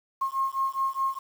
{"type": "beating tone pair", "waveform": "sine", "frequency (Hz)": [1073, 1077.8], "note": ["C6", "C#6"], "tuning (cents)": [43, -49], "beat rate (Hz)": 4.8, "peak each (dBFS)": -28, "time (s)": [0.21, 1.19], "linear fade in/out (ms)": 10, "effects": ["8-bit"]}